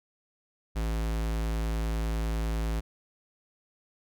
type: tone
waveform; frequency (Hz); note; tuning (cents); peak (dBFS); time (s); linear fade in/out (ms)
square; 55; A1; 0; -28; 0.75-2.81; 20
effects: none